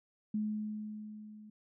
sine tone with level ramp, 212.9 Hz, G#3, 43 cents sharp, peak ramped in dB -30 to -50 dBFS, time 0.34-1.5 s, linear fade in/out 5 ms, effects none

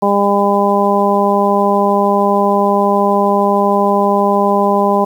harmonic tone, 201.4 Hz, G3, 47 cents sharp, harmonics 1 / 2 / 3 / 4 / 5, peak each -16 / -16 / -16 / -16 / -16 dBFS, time 0.02-5.05 s, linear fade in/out 10 ms, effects 7-bit

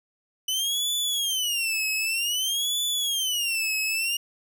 sawtooth tone with vibrato, 2986 Hz, F#7, 15 cents sharp, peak -21 dBFS, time 0.48-4.17 s, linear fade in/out 5 ms, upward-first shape sine, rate 0.53 Hz, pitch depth 260 cents each way, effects none

